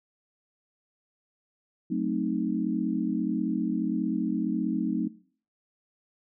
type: chord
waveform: sine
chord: F# diminished seventh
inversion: none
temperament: equal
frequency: 185 / 220 / 261.6 / 311.1 Hz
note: F#3 / A3 / C4 / Eb4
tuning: 0 / 0 / 0 / 0 cents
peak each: -31 dBFS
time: 1.9-5.08 s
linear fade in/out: 10 ms
effects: noise-tail reverb RT60 0.5 s tail -20 dB re dry